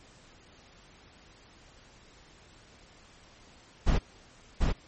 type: noise with echo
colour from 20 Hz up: brown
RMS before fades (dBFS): -22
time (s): 3.86-3.99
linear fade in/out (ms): 20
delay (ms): 740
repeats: 1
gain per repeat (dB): -2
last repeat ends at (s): 4.73
effects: pink hiss -56 dBFS RMS until 4.87 s + MP3 32 kbps